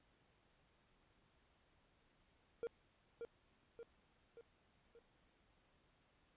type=tone with echo; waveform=triangle; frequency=466.6 Hz; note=A#4; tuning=2 cents sharp; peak=-38 dBFS; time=2.63-2.67 s; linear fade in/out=0 ms; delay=580 ms; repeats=4; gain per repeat=-5 dB; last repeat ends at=4.99 s; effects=pink hiss -75 dBFS RMS until 6.36 s + resampled to 8000 Hz